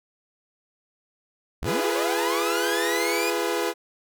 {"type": "linear sweep", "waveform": "sawtooth", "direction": "up", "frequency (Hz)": [43.65, 2489], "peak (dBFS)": -24, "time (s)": [1.62, 3.3], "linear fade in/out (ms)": 0}
{"type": "chord", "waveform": "sawtooth", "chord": "F diminished", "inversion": "none", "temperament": "equal with one note detuned", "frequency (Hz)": [341.1, 415.3, 493.9], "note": ["F4", "Ab4", "Cb5"], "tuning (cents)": [-41, 0, 0], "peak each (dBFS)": -24, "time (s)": [1.64, 3.74], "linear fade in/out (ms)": 50}
{"effects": []}